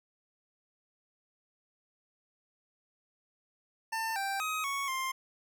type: tone with pitch steps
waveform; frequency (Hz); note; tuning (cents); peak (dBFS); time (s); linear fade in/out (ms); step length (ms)
25% pulse; 896 / 785 / 1260 / 1110 / 1053; A5 / G5 / D#6 / C#6 / C6; +31 / +2 / +21 / +2 / +11; -28; 3.92-5.12; 10; 240
effects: none